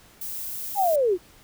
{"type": "noise", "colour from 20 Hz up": "violet", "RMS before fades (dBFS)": -33, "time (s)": [0.21, 0.96], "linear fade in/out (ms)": 5}
{"type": "linear sweep", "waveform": "sine", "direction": "down", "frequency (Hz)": [838, 329.6], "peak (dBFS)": -18, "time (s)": [0.75, 1.18], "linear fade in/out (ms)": 50}
{"effects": ["pink hiss -53 dBFS RMS until 1.43 s"]}